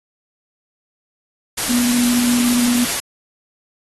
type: tone in noise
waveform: sine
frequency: 242.6 Hz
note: B3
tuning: 31 cents flat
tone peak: -15 dBFS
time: 1.69-2.85 s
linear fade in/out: 10 ms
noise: white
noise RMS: -21 dBFS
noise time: 1.57-3 s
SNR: +3 dB
effects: AAC 32 kbps